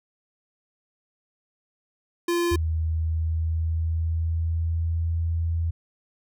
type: tone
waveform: square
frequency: 345 Hz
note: F4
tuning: 21 cents flat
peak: -22 dBFS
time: 2.28-2.56 s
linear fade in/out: 5 ms
type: tone with pitch glide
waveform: sine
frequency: 80.2 to 82.93 Hz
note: E2 to E2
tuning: -47 to +11 cents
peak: -22 dBFS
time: 2.51-5.71 s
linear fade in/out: 10 ms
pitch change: +58 cents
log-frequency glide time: 2.85-5.12 s
effects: none